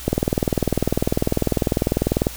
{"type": "click train", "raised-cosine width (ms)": 2, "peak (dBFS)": -4, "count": 45, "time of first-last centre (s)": [0.08, 2.269], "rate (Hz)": 20.1, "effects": ["added 60 Hz sine -37 dBFS peak until 2.36 s", "white hiss -36 dBFS RMS until 2.36 s"]}